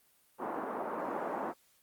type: band-pass noise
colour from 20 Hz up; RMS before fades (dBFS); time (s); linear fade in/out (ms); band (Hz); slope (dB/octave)
white; -37; 0.38-1.54; 50; 230 to 1100; 24
effects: white hiss -68 dBFS RMS until 1.82 s + Opus 32 kbps